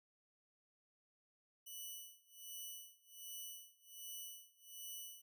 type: tone with tremolo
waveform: 5% pulse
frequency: 2969 Hz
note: F#7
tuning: 5 cents sharp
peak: -38 dBFS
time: 1.66-5.22 s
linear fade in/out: 10 ms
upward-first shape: sine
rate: 1.3 Hz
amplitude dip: 95%
effects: none